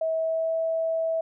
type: tone with pitch glide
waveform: sine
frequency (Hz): 645 to 651.7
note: E5 to E5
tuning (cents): -38 to -20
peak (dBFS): -23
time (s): 0.01-1.21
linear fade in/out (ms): 5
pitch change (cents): +18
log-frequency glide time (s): 0.13-0.55
effects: none